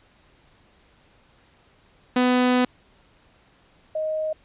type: tone pair in turn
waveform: sawtooth / sine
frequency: 250 / 624.7 Hz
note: B3 / D#5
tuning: +21 / +7 cents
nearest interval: octave + major third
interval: 1586 cents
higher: second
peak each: -13 / -23 dBFS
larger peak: first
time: 2.16-2.65 / 3.95-4.33 s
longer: first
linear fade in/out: 5 ms
effects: pink hiss -58 dBFS RMS until 4.44 s + resampled to 8000 Hz